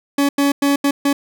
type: tone bursts at uneven times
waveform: 40% pulse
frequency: 281.9 Hz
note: C#4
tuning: 29 cents sharp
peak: -12 dBFS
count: 5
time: 0.18-0.29 / 0.38-0.52 / 0.62-0.76 / 0.84-0.91 / 1.05-1.13 s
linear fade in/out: 5 ms
effects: none